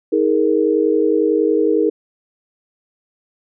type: chord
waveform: sine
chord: D# suspended fourth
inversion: none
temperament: equal with one note detuned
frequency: 316.9 / 415.3 / 466.2 Hz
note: D#4 / G#4 / A#4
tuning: +32 / 0 / 0 cents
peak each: -17 dBFS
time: 0.12-1.9 s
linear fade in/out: 10 ms
effects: none